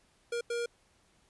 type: tone bursts at uneven times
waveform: square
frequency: 472.8 Hz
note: A#4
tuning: 24 cents sharp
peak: -32 dBFS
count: 2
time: 0.32-0.41 / 0.5-0.66 s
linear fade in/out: 5 ms
effects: pink hiss -68 dBFS RMS until 1.29 s + resampled to 24000 Hz